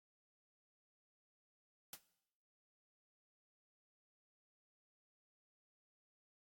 white noise with exponential decay, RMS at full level -44 dBFS, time 1.93-2.01 s, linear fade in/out 2 ms, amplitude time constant 17 ms, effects noise-tail reverb RT60 0.8 s tail -17 dB re dry + AAC 64 kbps

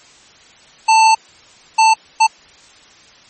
square tone bursts at uneven times, 887 Hz, A5, 14 cents sharp, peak -8 dBFS, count 3, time 0.88-1.15 / 1.78-1.94 / 2.2-2.27 s, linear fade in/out 10 ms, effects white hiss -45 dBFS RMS until 3.29 s + MP3 32 kbps

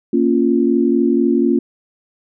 sine chord, Bb minor, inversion none, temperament equal, 233.1 / 277.2 / 349.2 Hz, Bb3 / Db4 / F4, 0 / 0 / 0 cents, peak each -16 dBFS, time 0.13-1.59 s, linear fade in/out 5 ms, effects none

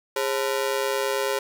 sawtooth ring-modulated tone, 474.7 Hz, A#4, 31 cents sharp, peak -16 dBFS, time 0.16-1.39 s, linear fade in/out 5 ms, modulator 64.6 Hz, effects none

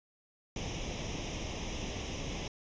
pink noise with comb filter, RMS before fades -38 dBFS, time 0.56-2.48 s, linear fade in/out 2 ms, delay 0.34 ms, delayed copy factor +0.75, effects resampled to 16000 Hz

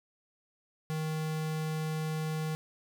square tone, 156.7 Hz, D#3, 13 cents sharp, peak -32 dBFS, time 0.9-2.55 s, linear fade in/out 0 ms, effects none

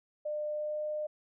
sine tone with pitch glide, 601 to 605.9 Hz, D5 to D#5, +40 to -46 cents, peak -32 dBFS, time 0.25-1.07 s, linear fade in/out 10 ms, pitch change +14 cents, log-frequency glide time 0.52-0.83 s, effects none

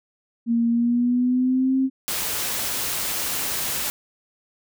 sine tone with pitch glide, 233.1 to 264.7 Hz, A#3 to C4, 0 to +20 cents, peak -17 dBFS, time 0.46-1.9 s, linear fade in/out 50 ms, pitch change +220 cents, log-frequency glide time 0.69-1.77 s
white noise, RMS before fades -26 dBFS, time 2.08-3.9 s, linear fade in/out 0 ms
effects none

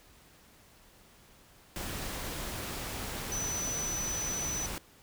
sine tone in noise, 5990 Hz, F#8, 20 cents sharp, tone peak -33 dBFS, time 3.32-4.66 s, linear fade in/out 0 ms, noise pink, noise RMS -38 dBFS, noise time 1.76-4.78 s, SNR +2 dB, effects pink hiss -59 dBFS RMS until 5.02 s

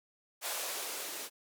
violet noise with band-pass filter sweep, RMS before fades -39 dBFS, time 0.41-1.3 s, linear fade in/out 50 ms, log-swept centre 630 to 320 Hz, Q 1.8, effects none

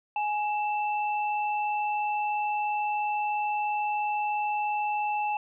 sine tone pair together, 837 / 2657 Hz, G#5 / E7, +13 / +13 cents, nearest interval octave + minor sixth, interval 2000 cents, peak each -26 / -35 dBFS, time 0.16-5.37 s, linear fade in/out 2 ms, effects none

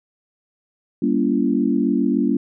sine chord, G diminished seventh, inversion none, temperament just, 196 / 235.2 / 282.2 / 338.7 Hz, G3 / Bb3 / Db4 / Fb4, 0 / +16 / +31 / +47 cents, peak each -23 / -20 / -20 / -24 dBFS, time 1.02-2.37 s, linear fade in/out 5 ms, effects none

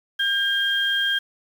sine tone pair together, 1603 / 3212 Hz, G6 / G7, +38 / +41 cents, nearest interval octave, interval 1203 cents, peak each -22 dBFS, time 0.19-1.19 s, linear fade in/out 10 ms, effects 7-bit

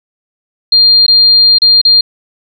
sine tone with dropouts, 4200 Hz, C8, 6 cents sharp, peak -3 dBFS, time 0.72-2.01 s, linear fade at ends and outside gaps 5 ms, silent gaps 1.065-1.08 / 1.585-1.618 / 1.815-1.85 s, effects none

